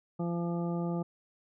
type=harmonic tone; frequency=171.5 Hz; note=F3; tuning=31 cents flat; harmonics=1 / 2 / 3 / 4 / 5 / 7; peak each=-31 / -37 / -41 / -43 / -45 / -48 dBFS; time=0.19-1.03 s; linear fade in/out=10 ms; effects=none